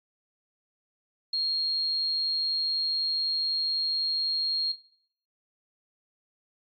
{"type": "tone", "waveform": "sine", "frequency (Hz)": 4252, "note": "C8", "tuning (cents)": 27, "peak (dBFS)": -25, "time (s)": [1.33, 4.72], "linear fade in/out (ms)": 5, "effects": ["noise-tail reverb RT60 0.6 s tail -17 dB re dry", "AAC 64 kbps"]}